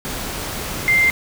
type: tone in noise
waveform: sine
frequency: 2093 Hz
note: C7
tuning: in tune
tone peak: -12 dBFS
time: 0.88-1.1 s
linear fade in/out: 0 ms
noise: pink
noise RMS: -27 dBFS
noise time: 0.05-1.11 s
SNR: +12 dB
effects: none